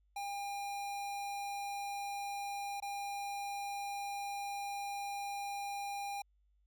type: tone with dropouts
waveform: square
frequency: 804 Hz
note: G5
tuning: 44 cents sharp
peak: -39 dBFS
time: 0.16-6.22 s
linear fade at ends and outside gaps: 5 ms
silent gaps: 2.802-2.823 s
effects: added 50 Hz sine -69 dBFS peak until 6.66 s